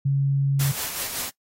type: tone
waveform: sine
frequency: 138.5 Hz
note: C#3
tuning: 1 cent flat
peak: -18 dBFS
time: 0.05-0.72 s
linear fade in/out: 10 ms
type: noise with tremolo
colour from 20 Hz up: white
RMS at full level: -28 dBFS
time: 0.59-1.3 s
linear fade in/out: 10 ms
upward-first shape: sine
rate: 5.3 Hz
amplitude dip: 45%
effects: noise-tail reverb RT60 0.1 s tail -19 dB re dry + AAC 48 kbps